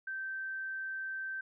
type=tone; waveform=sine; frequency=1555 Hz; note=G6; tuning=14 cents flat; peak=-36 dBFS; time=0.07-1.41 s; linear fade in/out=5 ms; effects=none